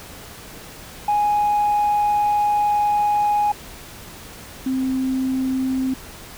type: tone pair in turn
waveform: sine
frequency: 830.6 / 261.6 Hz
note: G#5 / C4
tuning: 0 / 0 cents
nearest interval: octave + minor sixth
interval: 2000 cents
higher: first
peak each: -14 / -18 dBFS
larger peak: first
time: 1.08-3.52 / 4.66-5.94 s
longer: first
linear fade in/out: 5 ms
effects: tanh soft clip ceiling -13 dBFS + pink hiss -39 dBFS RMS until 6.37 s